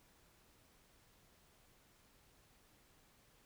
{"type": "silence", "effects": ["pink hiss -69 dBFS RMS until 3.45 s"]}